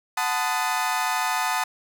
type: chord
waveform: 30% pulse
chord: B dominant seventh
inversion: second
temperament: equal with one note detuned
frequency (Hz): 740 / 880 / 1013.2 / 1244.5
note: F#5 / A5 / B5 / D#6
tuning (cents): 0 / 0 / +44 / 0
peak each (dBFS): -26 / -24 / -27 / -26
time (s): 0.17-1.64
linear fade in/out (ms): 5
effects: none